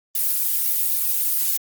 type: noise with flanger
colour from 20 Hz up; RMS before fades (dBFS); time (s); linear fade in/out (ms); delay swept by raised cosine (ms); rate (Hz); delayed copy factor
violet; -21; 0.15-1.57; 2; 1.5 to 2.6; 3.7; -0.8
effects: Opus 32 kbps